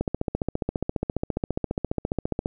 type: click train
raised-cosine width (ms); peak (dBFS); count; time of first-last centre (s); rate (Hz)
2; -11; 37; 0.01-2.459; 14.7
effects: none